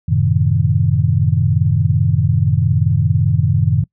sine chord, F# diminished seventh, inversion none, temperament equal, 92.5 / 110 / 130.81 / 155.56 Hz, F#2 / A2 / C3 / Eb3, 0 / 0 / 0 / 0 cents, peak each -17 dBFS, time 0.08-3.84 s, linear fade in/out 10 ms, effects noise-tail reverb RT60 0.1 s tail -24 dB re dry

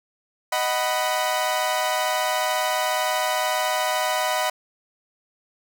sawtooth chord, B major, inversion first, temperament equal with one note detuned, 622.3 / 744.3 / 987.8 Hz, D#5 / F#5 / B5, 0 / +10 / 0 cents, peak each -22 dBFS, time 0.52-4.5 s, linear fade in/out 5 ms, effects none

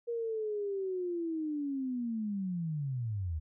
sine linear sweep, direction down, 475.1 to 73.9 Hz, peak -32 dBFS, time 0.07-3.4 s, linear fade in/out 20 ms, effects none

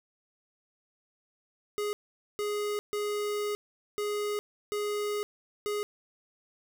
square tone bursts at uneven times, 415.4 Hz, G#4, in tune, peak -30 dBFS, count 6, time 1.78-1.93 / 2.39-2.79 / 2.93-3.55 / 3.98-4.39 / 4.72-5.23 / 5.66-5.83 s, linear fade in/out 0 ms, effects none

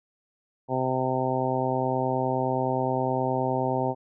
harmonic tone, 129.6 Hz, C3, 16 cents flat, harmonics 1 / 2 / 3 / 4 / 5 / 6 / 7, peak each -31 / -31 / -31 / -31 / -31 / -31 / -31 dBFS, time 0.68-3.95 s, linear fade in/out 50 ms, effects none

